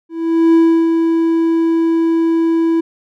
triangle tone with ADSR envelope, 329.6 Hz, E4, in tune, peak -4 dBFS, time 0.09-2.81 s, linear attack 450 ms, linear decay 330 ms, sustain -5 dB, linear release 11 ms, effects none

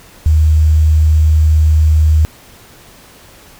sine tone with quantisation, 77.78 Hz, D#2, in tune, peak -6 dBFS, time 0.26-2.25 s, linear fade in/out 0 ms, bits 6, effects pink hiss -41 dBFS RMS until 3.59 s

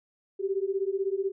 sine beating tone pair, 381.3 / 397.3 Hz, G4 / G4, -48 / +23 cents, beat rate 16 Hz, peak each -29 dBFS, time 0.39-1.32 s, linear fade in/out 20 ms, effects none

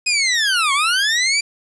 20% pulse linear two-way sweep, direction down then up, 2533 to 1073 to 2371 Hz, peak -10 dBFS, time 0.06-1.41 s, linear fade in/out 10 ms, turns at 0.73 s, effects resampled to 24000 Hz + 7-bit

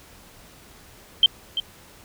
sine tone with echo, 3136 Hz, G7, in tune, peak -10 dBFS, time 1.23-1.26 s, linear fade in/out 2 ms, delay 340 ms, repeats 1, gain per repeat -11 dB, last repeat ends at 1.6 s, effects pink hiss -49 dBFS RMS until 2.04 s

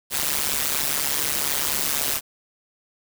white noise with amplitude modulation, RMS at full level -20 dBFS, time 0.1-2.21 s, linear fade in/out 50 ms, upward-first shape sine, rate 144 Hz, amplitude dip 95%, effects none

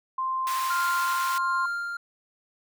sine tone with pitch glide, 1046.5 to 1054.4 Hz, C6 to C6, 0 to +13 cents, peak -25 dBFS, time 0.18-1.66 s, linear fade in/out 5 ms, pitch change +13 cents, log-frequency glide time 1.08-1.4 s
pink high-pass noise, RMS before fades -35 dBFS, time 0.47-1.38 s, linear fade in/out 0 ms, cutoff 860 Hz, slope 96 dB/octave
triangle tone with tremolo, 1396.9 Hz, F6, in tune, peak -24 dBFS, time 0.7-1.97 s, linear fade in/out 5 ms, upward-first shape sine, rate 1.4 Hz, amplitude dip 40%
effects none

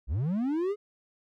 triangle linear sweep, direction up, 50.9 to 426.5 Hz, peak -24 dBFS, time 0.07-0.76 s, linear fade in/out 50 ms, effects none

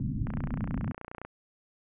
white low-pass noise, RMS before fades -32 dBFS, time 0-0.92 s, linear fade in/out 2 ms, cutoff 250 Hz, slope 48 dB/octave
click train, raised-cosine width 0.5 ms, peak -24 dBFS, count 30, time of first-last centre 0.27-1.25 s, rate 29.6 Hz
effects low-pass 2000 Hz 12 dB/octave

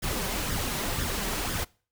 pink noise with flanger, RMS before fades -30 dBFS, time 0.02-1.65 s, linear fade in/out 20 ms, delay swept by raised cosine 0.57 to 5.27 ms, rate 2 Hz, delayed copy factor +0.55, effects noise-tail reverb RT60 0.4 s tail -24 dB re dry

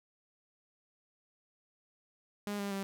sawtooth tone with pitch steps, 205 / 200.4 / 195.97 Hz, G#3 / G3 / G3, -22 / +38 / 0 cents, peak -31 dBFS, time 2.47-2.83 s, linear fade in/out 0 ms, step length 120 ms, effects none

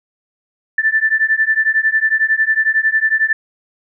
sine beating tone pair, 1760 / 1771 Hz, A6 / A6, 0 / +11 cents, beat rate 11 Hz, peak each -15 dBFS, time 0.78-3.33 s, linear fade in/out 5 ms, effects none

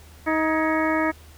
harmonic tone with a mistuned harmonic, 315.5 Hz, D#4, 24 cents sharp, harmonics 1 / 2 / 3 / 4 / 5 / 6 / 7, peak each -23 / -26 / -28 / -29 / -30 / -31 / -31 dBFS, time 0.26-1.12 s, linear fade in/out 20 ms, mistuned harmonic 5, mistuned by +90 cents, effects added 77 Hz sine -46 dBFS peak until 1.37 s + pink hiss -51 dBFS RMS until 1.37 s

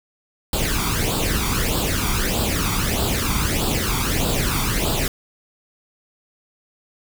pink noise with flanger, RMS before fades -21 dBFS, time 0.53-5.08 s, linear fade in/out 2 ms, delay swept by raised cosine 0.24 to 0.88 ms, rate 1.6 Hz, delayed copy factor +0.7, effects none

